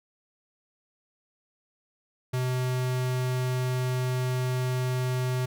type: tone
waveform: square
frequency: 127.2 Hz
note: C3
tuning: 48 cents flat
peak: -26 dBFS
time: 2.33-5.46 s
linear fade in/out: 10 ms
effects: none